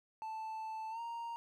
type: tone with pitch glide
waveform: triangle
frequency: 880 to 931.3 Hz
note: A5 to A#5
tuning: 0 to -2 cents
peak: -38 dBFS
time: 0.22-1.36 s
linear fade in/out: 0 ms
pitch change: +98 cents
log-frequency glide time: 0.9-1 s
effects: none